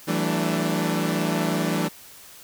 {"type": "tone cluster", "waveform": "sawtooth", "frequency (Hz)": [166.3, 191.7, 222.1, 295.5], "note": ["E3", "G3", "A3", "D4"], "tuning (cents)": [16, -38, 16, 11], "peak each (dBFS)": [-22, -24, -25, -24], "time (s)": [0.07, 1.89], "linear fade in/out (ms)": 20, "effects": ["white hiss -46 dBFS RMS until 2.43 s"]}